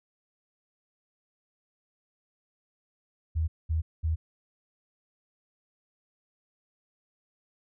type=tone bursts; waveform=sine; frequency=80 Hz; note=D#2; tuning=49 cents sharp; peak=-24 dBFS; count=3; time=3.35-4.16 s; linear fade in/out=20 ms; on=130 ms; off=210 ms; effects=none